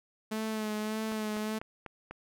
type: tone with vibrato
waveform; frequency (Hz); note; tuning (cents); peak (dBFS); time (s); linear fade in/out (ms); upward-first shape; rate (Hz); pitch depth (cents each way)
sawtooth; 216.1; A3; -31; -28; 0.31-1.59; 10; sine; 1.7; 29
type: click train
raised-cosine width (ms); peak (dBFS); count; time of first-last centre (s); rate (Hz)
0.5; -26; 5; 1.12-2.11; 4.04
effects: none